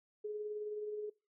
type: tone with tremolo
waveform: sine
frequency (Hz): 421.4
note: G#4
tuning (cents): +25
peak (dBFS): -36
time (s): 0.24-1.1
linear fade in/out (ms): 10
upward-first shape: triangle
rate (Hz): 19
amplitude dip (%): 40
effects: noise-tail reverb RT60 0.3 s tail -23 dB re dry